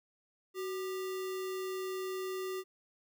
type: tone with sample-and-hold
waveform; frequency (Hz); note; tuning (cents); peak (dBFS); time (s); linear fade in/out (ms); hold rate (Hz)
sine; 374.9; F#4; +23; -35; 0.54-2.64; 50; 1575
effects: none